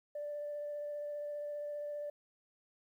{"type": "tone with vibrato", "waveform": "sine", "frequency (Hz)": 587.3, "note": "D5", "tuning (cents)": 0, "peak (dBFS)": -37, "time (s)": [0.15, 2.1], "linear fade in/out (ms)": 5, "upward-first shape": "sine", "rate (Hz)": 15, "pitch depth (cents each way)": 10, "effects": ["tanh soft clip ceiling -34 dBFS", "12-bit"]}